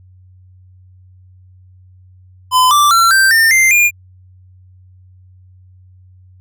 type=tone with pitch steps; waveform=square; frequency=1015 / 1172.7 / 1354.9 / 1565.3 / 1808.5 / 2089 / 2414 Hz; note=B5 / D6 / E6 / G6 / A6 / C7 / D7; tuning=+47 / -3 / +47 / -3 / +47 / -3 / +47 cents; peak=-8 dBFS; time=2.51-3.91 s; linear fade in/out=50 ms; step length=200 ms; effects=added 92 Hz sine -41 dBFS peak until 6.4 s